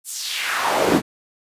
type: noise with high-pass filter sweep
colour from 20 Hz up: brown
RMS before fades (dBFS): -21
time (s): 0.04-1.02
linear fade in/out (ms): 50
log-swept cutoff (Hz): 9500 to 240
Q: 2.2
effects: resampled to 32000 Hz